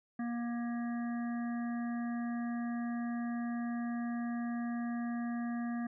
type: harmonic tone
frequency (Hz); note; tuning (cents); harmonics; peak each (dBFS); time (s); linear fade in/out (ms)
237.1; A#3; +30; 1 / 3 / 5 / 7 / 8; -34 / -46 / -51 / -50 / -54; 0.19-5.87; 5
effects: none